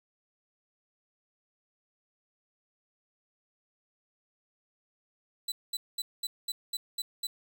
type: tone bursts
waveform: sawtooth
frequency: 3988 Hz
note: B7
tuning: 16 cents sharp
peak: -28 dBFS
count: 8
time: 5.48-7.27 s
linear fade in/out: 5 ms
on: 40 ms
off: 210 ms
effects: none